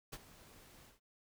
pink noise with ADSR envelope, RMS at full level -44 dBFS, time 0.12-1 s, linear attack 14 ms, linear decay 41 ms, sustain -16 dB, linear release 140 ms, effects none

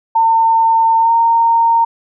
sine tone with pitch glide, 905 to 921.4 Hz, A5 to A#5, +48 to -20 cents, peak -8 dBFS, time 0.15-1.85 s, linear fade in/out 10 ms, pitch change +32 cents, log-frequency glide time 1-1.11 s, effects none

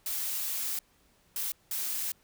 blue noise bursts at uneven times, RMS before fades -33 dBFS, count 3, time 0.06-0.79 / 1.36-1.52 / 1.71-2.12 s, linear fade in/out 2 ms, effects pink hiss -66 dBFS RMS until 2.23 s

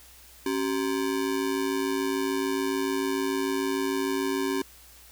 square ring-modulated tone, 329.6 Hz, E4, in tune, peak -23 dBFS, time 0.46-4.62 s, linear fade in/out 2 ms, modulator 53.4 Hz, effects added 60 Hz sine -56 dBFS peak until 5.11 s + white hiss -52 dBFS RMS until 5.11 s

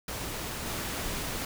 pink noise with level steps, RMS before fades -36 / -34 dBFS, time 0.08-1.45 s, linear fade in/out 2 ms, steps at 0.66 s, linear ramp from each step 2 ms, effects none

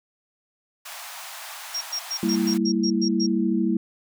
pink high-pass noise, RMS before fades -38 dBFS, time 0.85-2.58 s, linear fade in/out 10 ms, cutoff 680 Hz, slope 48 dB/octave
sine tone bursts, 5588 Hz, F8, in tune, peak -25 dBFS, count 9, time 1.74-3.268 s, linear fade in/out 10 ms, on 72 ms, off 110 ms
sine chord, E diminished, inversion first, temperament equal with one note detuned, 196 / 229.3 / 329.6 Hz, G3 / Bb3 / E4, 0 / -28 / 0 cents, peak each -24 dBFS, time 2.23-3.77 s, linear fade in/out 2 ms
effects none

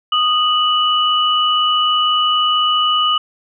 sine tone pair together, 1238.1 / 2954 Hz, D#6 / F#7, -9 / -3 cents, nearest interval octave + minor third, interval 1506 cents, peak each -15 dBFS, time 0.12-3.18 s, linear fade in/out 5 ms, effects none

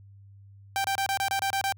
sawtooth tone bursts, 784 Hz, G5, in tune, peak -21 dBFS, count 9, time 0.76-1.723 s, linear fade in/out 0 ms, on 83 ms, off 27 ms, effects added 99 Hz sine -48 dBFS peak until 1.77 s

